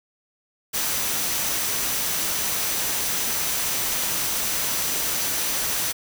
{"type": "tone in noise", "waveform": "sine", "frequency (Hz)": 5950, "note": "F#8", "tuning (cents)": 9, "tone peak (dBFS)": -34, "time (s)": [0.73, 5.93], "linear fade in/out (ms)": 20, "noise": "white", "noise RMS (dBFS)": -25, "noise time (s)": [0.73, 5.93], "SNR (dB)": -12, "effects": []}